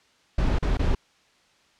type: noise with dropouts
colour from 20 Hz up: brown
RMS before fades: -22 dBFS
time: 0.38-0.95 s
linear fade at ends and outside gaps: 5 ms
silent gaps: 0.587-0.625 / 0.772-0.792 s
effects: white hiss -61 dBFS RMS until 1.79 s + low-pass 5000 Hz 12 dB/octave